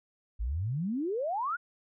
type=exponential sweep; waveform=sine; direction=up; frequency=49.56 to 1495 Hz; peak=-29 dBFS; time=0.39-1.57 s; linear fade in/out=20 ms; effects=none